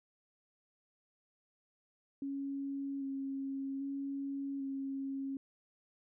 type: tone with vibrato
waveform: sine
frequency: 274.3 Hz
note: C#4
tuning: 18 cents flat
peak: -36 dBFS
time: 2.22-5.37 s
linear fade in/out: 2 ms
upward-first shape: square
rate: 0.63 Hz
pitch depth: 15 cents each way
effects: none